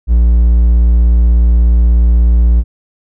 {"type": "tone", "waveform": "triangle", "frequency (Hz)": 58.27, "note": "A#1", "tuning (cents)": 0, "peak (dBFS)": -3, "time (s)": [0.07, 2.64], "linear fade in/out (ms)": 50, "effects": []}